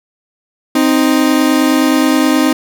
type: tone pair together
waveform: 40% pulse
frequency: 261.6 / 311.1 Hz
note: C4 / D#4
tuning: 0 / 0 cents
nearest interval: minor third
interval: 300 cents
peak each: -11 dBFS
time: 0.75-2.53 s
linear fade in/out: 5 ms
effects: none